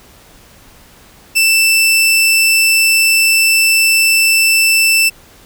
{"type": "tone", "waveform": "sawtooth", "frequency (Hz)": 2661, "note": "E7", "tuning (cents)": 16, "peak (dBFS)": -5, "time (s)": [1.35, 5.1], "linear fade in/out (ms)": 20, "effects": ["pink hiss -43 dBFS RMS until 5.45 s"]}